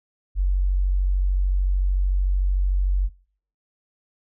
sine tone, 46.72 Hz, F#1, 18 cents sharp, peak -17 dBFS, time 0.35-3.1 s, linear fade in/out 50 ms, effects noise-tail reverb RT60 0.6 s tail -26 dB re dry

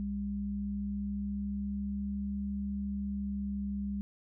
sine tone pair together, 67.2 / 201.4 Hz, C2 / G3, +47 / +47 cents, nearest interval octave + perfect fifth, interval 1900 cents, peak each -40 / -33 dBFS, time 0-4.01 s, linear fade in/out 0 ms, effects none

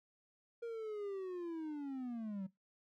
triangle linear sweep, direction down, 472.2 to 185 Hz, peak -38 dBFS, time 0.62-2.47 s, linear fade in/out 10 ms, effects noise-tail reverb RT60 0.2 s tail -20 dB re dry

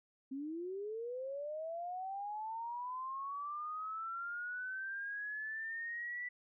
sine linear sweep, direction up, 260.2 to 1975.5 Hz, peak -39 dBFS, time 0.31-6.29 s, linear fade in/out 10 ms, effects none

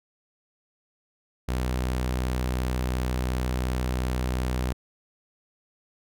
sawtooth tone, 62.8 Hz, B1, 30 cents sharp, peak -21 dBFS, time 1.48-4.73 s, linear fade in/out 10 ms, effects none

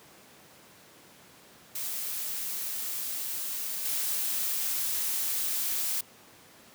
blue noise with level steps, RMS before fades -34 / -30 dBFS, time 1.75-6.01 s, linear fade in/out 5 ms, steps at 3.85 s, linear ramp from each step 2 ms, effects pink hiss -54 dBFS RMS until 6.74 s + high-pass 150 Hz 12 dB/octave

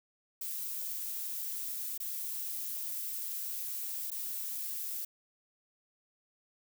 violet noise with dropouts, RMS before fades -38 dBFS, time 0.41-5.05 s, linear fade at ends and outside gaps 5 ms, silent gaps 1.978-2 / 4.105-4.114 s, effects none

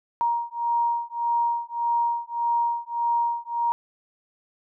sine beating tone pair, 940 / 941.7 Hz, A#5 / A#5, +14 / +17 cents, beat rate 1.7 Hz, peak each -25 dBFS, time 0.21-3.72 s, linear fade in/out 0 ms, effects none

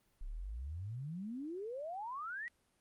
sine exponential sweep, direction up, 30.87 to 1962 Hz, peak -40 dBFS, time 0.21-2.48 s, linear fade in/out 0 ms, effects pink hiss -75 dBFS RMS until 2.8 s + Opus 32 kbps

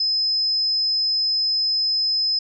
sine tone, 5100 Hz, D#8, 42 cents sharp, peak -18 dBFS, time 0-2.39 s, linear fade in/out 5 ms, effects none

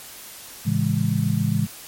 sine chord, A major seventh, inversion none, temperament just, 110 / 137.5 / 165 / 206.2 Hz, A2 / C#3 / E3 / G#3, 0 / -14 / +2 / -12 cents, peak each -24 dBFS, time 0.65-1.67 s, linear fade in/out 20 ms, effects white hiss -40 dBFS RMS until 1.87 s + MP3 64 kbps

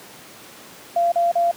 sine tone bursts, 688 Hz, F5, 26 cents flat, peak -15 dBFS, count 3, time 0.96-1.514 s, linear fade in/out 5 ms, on 160 ms, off 37 ms, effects pink hiss -42 dBFS RMS until 1.56 s + high-pass 200 Hz 12 dB/octave

